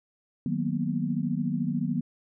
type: chord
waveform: sine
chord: B major seventh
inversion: first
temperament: equal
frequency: 155.56 / 185 / 233.1 / 246.9 Hz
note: D#3 / F#3 / A#3 / B3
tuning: 0 / 0 / 0 / 0 cents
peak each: -31 dBFS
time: 0.46-2.01 s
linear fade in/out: 2 ms
effects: none